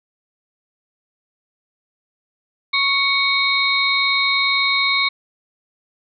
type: tone cluster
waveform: sine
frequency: 1106 / 2231 / 3742 / 4158 Hz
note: C#6 / C#7 / A#7 / C8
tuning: -4 / +11 / +6 / -12 cents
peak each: -23 / -18 / -21 / -23 dBFS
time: 2.73-5.09 s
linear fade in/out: 10 ms
effects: none